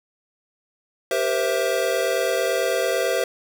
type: chord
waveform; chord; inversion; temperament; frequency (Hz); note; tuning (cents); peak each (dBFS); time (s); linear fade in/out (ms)
square; C dominant seventh; second; equal with one note detuned; 392 / 474.3 / 523.3 / 659.3; G4 / Bb4 / C5 / E5; 0 / +30 / 0 / 0; -28 / -27 / -25 / -26; 1.11-3.24; 2
effects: none